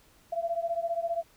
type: beating tone pair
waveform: sine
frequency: 670 / 685 Hz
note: E5 / F5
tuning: +28 / -34 cents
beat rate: 15 Hz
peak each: -30 / -32 dBFS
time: 0.32-1.23 s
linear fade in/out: 10 ms
effects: pink hiss -61 dBFS RMS until 1.36 s